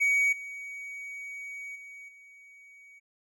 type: tone with level steps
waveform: triangle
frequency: 2255 Hz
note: C#7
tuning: 29 cents sharp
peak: -20 / -36 / -42 / -49 dBFS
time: 0-3 s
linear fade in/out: 20 ms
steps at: 0.32 / 1.75 / 2.08 s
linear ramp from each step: 10 ms
effects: none